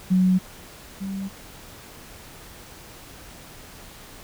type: tone pair in turn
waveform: sine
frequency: 185 / 194.34 Hz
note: F#3 / G3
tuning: 0 / -15 cents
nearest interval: minor second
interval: 85 cents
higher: second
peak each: -15 / -27 dBFS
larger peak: first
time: 0.1-0.39 / 1-1.29 s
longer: neither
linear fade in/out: 20 ms
effects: pink hiss -44 dBFS RMS until 4.23 s